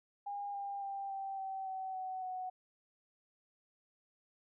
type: tone with pitch steps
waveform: sine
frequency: 810 / 799.8 / 789.7 / 779.7 / 769.9 / 760.1 / 750.5 / 741.1 Hz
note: G#5 / G5 / G5 / G5 / G5 / F#5 / F#5 / F#5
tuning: -43 / +35 / +13 / -10 / -31 / +46 / +24 / +3 cents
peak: -38 dBFS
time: 0.26-2.5 s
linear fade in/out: 10 ms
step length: 280 ms
effects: none